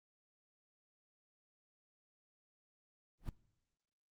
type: noise with exponential growth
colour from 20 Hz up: brown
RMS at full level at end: -36 dBFS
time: 3.19-3.29 s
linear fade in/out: 1 ms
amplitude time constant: 20 ms
effects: noise-tail reverb RT60 1.0 s tail -23 dB re dry + Opus 24 kbps